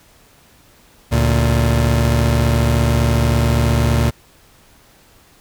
30% pulse tone pair together, 72.4 / 115.86 Hz, D2 / A#2, -24 / -10 cents, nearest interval minor sixth, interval 814 cents, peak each -13 dBFS, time 1.11-4.11 s, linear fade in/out 20 ms, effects pink hiss -50 dBFS RMS until 5.4 s

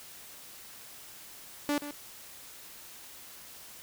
sawtooth tone with echo, 291 Hz, D4, 16 cents flat, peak -23 dBFS, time 1.69-1.78 s, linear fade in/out 0 ms, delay 130 ms, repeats 1, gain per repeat -11 dB, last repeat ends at 1.91 s, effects white hiss -49 dBFS RMS until 3.82 s

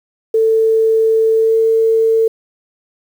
sine tone with pitch glide, 445.2 to 448.6 Hz, A4 to A4, +20 to +34 cents, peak -9 dBFS, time 0.34-2.28 s, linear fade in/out 5 ms, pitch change +14 cents, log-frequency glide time 1.35-1.58 s, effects 7-bit

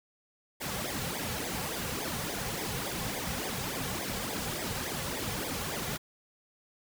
pink noise with flanger, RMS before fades -35 dBFS, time 0.6-5.98 s, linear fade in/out 20 ms, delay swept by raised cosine 0.7 to 3.3 ms, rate 3.5 Hz, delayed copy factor -0.9, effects none

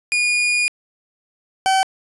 40% pulse tone pair in turn, 2442 / 765.6 Hz, D#7 / G5, -33 / -41 cents, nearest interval octave + minor sixth, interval 2008 cents, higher first, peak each -15 / -13 dBFS, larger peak second, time 0.12-0.68 / 1.66-1.83 s, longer first, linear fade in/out 0 ms, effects resampled to 24000 Hz + 9-bit

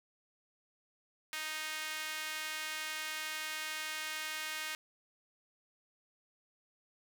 sawtooth tone with high-pass filter, 311.1 Hz, D#4, in tune, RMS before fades -40 dBFS, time 1.33-4.75 s, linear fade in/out 0 ms, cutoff 1900 Hz, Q 1.3, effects none

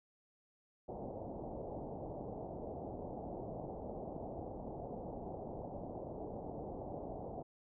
white low-pass noise, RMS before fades -45 dBFS, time 0.88-7.43 s, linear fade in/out 10 ms, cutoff 780 Hz, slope 48 dB/octave, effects none

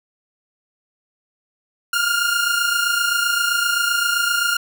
sawtooth tone pair together, 1396.9 / 1424.6 Hz, F6 / F6, 0 / +34 cents, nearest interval unison, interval 34 cents, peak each -16 / -17 dBFS, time 1.93-4.57 s, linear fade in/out 5 ms, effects none

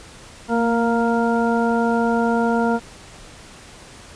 harmonic tone with a mistuned harmonic, 233.1 Hz, A#3, in tune, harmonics 1 / 2 / 3 / 4 / 6, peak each -19 / -22 / -24 / -25 / -27 dBFS, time 0.48-2.8 s, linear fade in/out 50 ms, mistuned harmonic 1, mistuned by -21 cents, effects pink hiss -42 dBFS RMS until 4.15 s + resampled to 22050 Hz

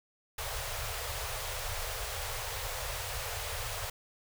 pink band-stop noise, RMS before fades -37 dBFS, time 0.38-3.9 s, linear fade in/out 5 ms, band 120 to 450 Hz, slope 48 dB/octave, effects none

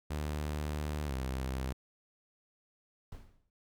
sawtooth tone with pitch glide, 75 to 65.29 Hz, D2 to C2, +37 to -3 cents, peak -30 dBFS, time 0.1-1.73 s, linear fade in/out 10 ms, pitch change -240 cents, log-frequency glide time 1.06-1.13 s
brown noise with exponential decay, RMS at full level -41 dBFS, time 3.12-3.5 s, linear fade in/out 2 ms, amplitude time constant 81 ms
effects none

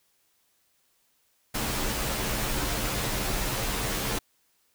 pink noise with comb filter, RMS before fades -29 dBFS, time 1.54-4.19 s, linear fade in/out 10 ms, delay 12 ms, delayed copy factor -0.9, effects white hiss -69 dBFS RMS until 4.74 s

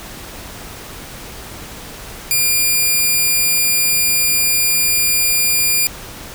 5% pulse tone, 2400 Hz, D7, 37 cents sharp, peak -3 dBFS, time 2.31-5.87 s, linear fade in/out 0 ms, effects pink hiss -33 dBFS RMS until 6.34 s

